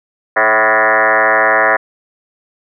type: tone with frequency modulation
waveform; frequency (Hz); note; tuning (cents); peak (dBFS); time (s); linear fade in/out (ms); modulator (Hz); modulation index
sine; 1219; D#6; -36; -8; 0.36-1.77; 10; 113; 6.3
effects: none